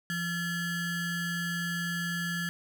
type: ring-modulated tone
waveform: square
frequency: 770 Hz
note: G5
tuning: 31 cents flat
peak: -28 dBFS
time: 0.1-2.49 s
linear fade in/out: 0 ms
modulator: 942 Hz
effects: none